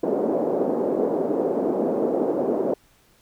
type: band-pass noise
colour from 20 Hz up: white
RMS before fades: -23 dBFS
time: 0.03-2.74 s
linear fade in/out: 5 ms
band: 240 to 550 Hz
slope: 24 dB/octave
effects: pink hiss -59 dBFS RMS until 3.21 s